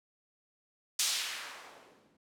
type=noise with low-pass filter sweep; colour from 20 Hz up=violet; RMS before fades=-38 dBFS; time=0.99-2.17 s; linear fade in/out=5 ms; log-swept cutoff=6100 to 200 Hz; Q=0.97; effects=none